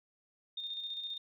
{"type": "tone with tremolo", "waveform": "sine", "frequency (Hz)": 3653, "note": "A#7", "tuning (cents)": -36, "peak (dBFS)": -36, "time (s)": [0.57, 1.18], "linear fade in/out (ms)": 5, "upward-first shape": "square", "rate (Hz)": 15, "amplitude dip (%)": 40, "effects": []}